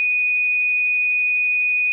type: tone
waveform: sine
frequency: 2478 Hz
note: D#7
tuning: 8 cents flat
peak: -16 dBFS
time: 0-1.92 s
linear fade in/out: 0 ms
effects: none